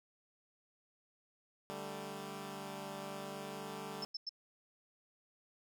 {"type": "chord", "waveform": "10% pulse", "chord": "D suspended fourth", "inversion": "none", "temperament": "equal", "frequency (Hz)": [146.83, 196, 220], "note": ["D3", "G3", "A3"], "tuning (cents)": [0, 0, 0], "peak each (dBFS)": [-41, -37, -41], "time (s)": [1.7, 4.05], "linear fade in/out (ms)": 0}
{"type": "tone bursts", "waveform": "sine", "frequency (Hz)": 5274, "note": "E8", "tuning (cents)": 0, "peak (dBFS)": -38, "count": 3, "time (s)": [4.02, 4.293], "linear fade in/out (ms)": 5, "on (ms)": 27, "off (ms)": 96}
{"effects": []}